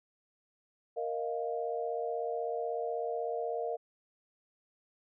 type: chord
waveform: sine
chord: Bb suspended fourth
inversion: none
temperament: equal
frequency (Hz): 466.2 / 622.3 / 698.5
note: Bb4 / Eb5 / F5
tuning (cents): 0 / 0 / 0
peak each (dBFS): -35 / -38 / -37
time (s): 0.96-3.77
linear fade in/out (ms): 20
effects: none